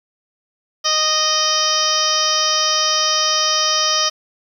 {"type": "harmonic tone with a mistuned harmonic", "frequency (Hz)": 620, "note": "D#5", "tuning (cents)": -6, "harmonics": [1, 2, 3, 4, 5, 6, 7, 8, 9, 10], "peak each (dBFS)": [-26, -21, -28, -32, -22, -27, -31, -22, -20, -26], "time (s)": [0.84, 4.1], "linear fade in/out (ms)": 20, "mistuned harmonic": 10, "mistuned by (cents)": -59, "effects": ["8-bit"]}